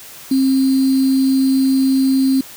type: tone with sample-and-hold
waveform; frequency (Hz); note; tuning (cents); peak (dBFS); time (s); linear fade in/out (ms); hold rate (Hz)
sine; 266.3; C4; +31; -11; 0.31-2.41; 5; 4410
effects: white hiss -37 dBFS RMS until 2.56 s